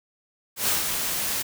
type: noise with ADSR envelope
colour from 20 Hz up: white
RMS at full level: -22 dBFS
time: 0.56-1.43 s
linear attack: 120 ms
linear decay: 150 ms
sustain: -5 dB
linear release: 17 ms
effects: none